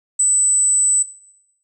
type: tone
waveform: sine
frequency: 8000 Hz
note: B8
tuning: 21 cents sharp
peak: -11 dBFS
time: 0.19-1.03 s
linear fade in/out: 10 ms
effects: noise-tail reverb RT60 0.8 s tail -17 dB re dry + tanh soft clip ceiling -8 dBFS